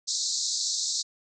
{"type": "band-pass noise", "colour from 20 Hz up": "pink", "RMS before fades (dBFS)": -29, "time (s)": [0.07, 1.03], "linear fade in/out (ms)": 20, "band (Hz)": [3900, 7700], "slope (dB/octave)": 96, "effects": []}